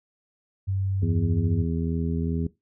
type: tone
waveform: sine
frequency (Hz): 96.6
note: G2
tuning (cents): -25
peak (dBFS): -23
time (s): 0.67-1.64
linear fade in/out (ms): 20
type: harmonic tone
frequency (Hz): 82.41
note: E2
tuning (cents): 0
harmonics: 1 / 2 / 3 / 4 / 5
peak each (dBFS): -28 / -28 / -30 / -40 / -36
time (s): 1.02-2.47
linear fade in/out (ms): 5
effects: noise-tail reverb RT60 0.2 s tail -19 dB re dry